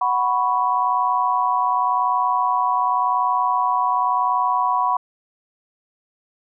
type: chord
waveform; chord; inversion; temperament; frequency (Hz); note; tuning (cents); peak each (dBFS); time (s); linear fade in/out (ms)
sine; F# suspended fourth; none; equal; 740 / 987.8 / 1108.7; F#5 / B5 / C#6; 0 / 0 / 0; -23 / -19 / -22; 0.01-4.97; 5
effects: none